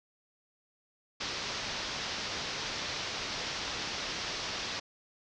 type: low-pass noise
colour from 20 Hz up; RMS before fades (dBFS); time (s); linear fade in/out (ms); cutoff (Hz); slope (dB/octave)
white; -37; 1.2-4.8; 10; 5800; 48
effects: none